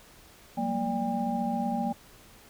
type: tone cluster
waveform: sine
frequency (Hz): 184.9 / 200.3 / 233.3 / 584 / 802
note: F#3 / G3 / A#3 / D5 / G5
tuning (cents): -1 / +38 / +2 / -10 / +39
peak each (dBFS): -35 / -38 / -30 / -38 / -31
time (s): 0.57-1.93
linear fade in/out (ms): 10
effects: pink hiss -54 dBFS RMS until 2.49 s

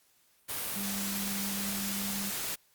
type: tone in noise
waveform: sine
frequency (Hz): 198.9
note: G3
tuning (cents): +25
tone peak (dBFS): -36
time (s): 0.75-2.31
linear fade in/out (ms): 20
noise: white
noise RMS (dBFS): -35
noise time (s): 0.48-2.56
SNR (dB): -4
effects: white hiss -67 dBFS RMS until 2.74 s + Opus 48 kbps

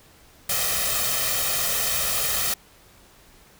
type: noise with comb filter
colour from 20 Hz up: white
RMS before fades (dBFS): -24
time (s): 0.49-2.54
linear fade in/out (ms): 5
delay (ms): 1.6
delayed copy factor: +0.75
effects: pink hiss -53 dBFS RMS until 3.59 s

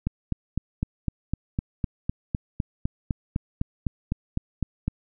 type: click train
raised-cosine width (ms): 5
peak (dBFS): -12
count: 20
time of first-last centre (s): 0.07-4.88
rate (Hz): 3.95
effects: none

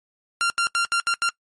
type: tone bursts at uneven times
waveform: sawtooth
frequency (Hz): 1384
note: F6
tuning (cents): -16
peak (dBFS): -15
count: 6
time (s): 0.41-0.5 / 0.58-0.67 / 0.75-0.85 / 0.92-1 / 1.07-1.14 / 1.22-1.29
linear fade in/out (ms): 0
effects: noise-tail reverb RT60 0.1 s tail -23 dB re dry + MP3 48 kbps

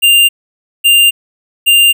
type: tone bursts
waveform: square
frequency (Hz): 2794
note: F7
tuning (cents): 0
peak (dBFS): -5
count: 3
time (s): 0.02-1.93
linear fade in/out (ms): 20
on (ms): 270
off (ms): 550
effects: none

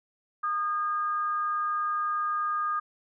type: tone pair together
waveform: sine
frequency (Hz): 1224.7 / 1616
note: D#6 / G#6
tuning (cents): -28 / -48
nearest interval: perfect fourth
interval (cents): 480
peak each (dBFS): -26 / -37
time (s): 0.43-2.8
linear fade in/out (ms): 10
effects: none

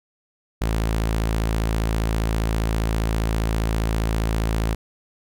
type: tone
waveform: sawtooth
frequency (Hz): 55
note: A1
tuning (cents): 0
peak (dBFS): -16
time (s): 0.61-4.75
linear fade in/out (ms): 10
effects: none

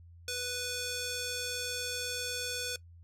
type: tone with band-pass filter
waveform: square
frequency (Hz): 493.9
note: B4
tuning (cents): 0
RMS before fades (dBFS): -36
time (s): 0.28-2.76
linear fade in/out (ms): 2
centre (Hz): 5800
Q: 0.89
effects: noise-tail reverb RT60 0.1 s tail -20 dB re dry + added 85 Hz sine -51 dBFS peak until 3.03 s

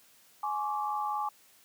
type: tone cluster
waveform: sine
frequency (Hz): 840 / 1078 / 1162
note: G#5 / C#6 / D6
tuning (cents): +19 / -49 / -19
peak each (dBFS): -32 / -39 / -34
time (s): 0.43-1.29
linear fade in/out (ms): 5
effects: white hiss -61 dBFS RMS until 1.64 s + high-pass 100 Hz 12 dB/octave

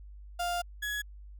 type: tone pair in turn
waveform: 35% pulse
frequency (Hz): 700 / 1680.8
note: F5 / G#6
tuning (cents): +4 / +20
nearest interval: octave + minor third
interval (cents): 1516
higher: second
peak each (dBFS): -28 / -30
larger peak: first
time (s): 0.39-0.62 / 0.82-1.02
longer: first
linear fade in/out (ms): 10
effects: added 50 Hz sine -45 dBFS peak until 1.39 s

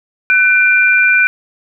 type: tone pair together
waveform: sine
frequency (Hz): 1499.9 / 2381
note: F#6 / D7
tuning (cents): +23 / +23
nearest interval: minor sixth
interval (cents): 800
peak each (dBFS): -10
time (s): 0.3-1.27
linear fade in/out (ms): 0
effects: none

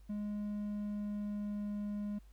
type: tone with pitch glide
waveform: triangle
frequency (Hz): 207.7 to 206.4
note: G#3 to G#3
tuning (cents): 0 to -10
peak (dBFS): -34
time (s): 0.09-2.19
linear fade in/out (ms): 10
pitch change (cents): -10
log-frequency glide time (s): 0.26-1.68
effects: added 50 Hz sine -55 dBFS peak until 2.32 s + pink hiss -72 dBFS RMS until 2.32 s

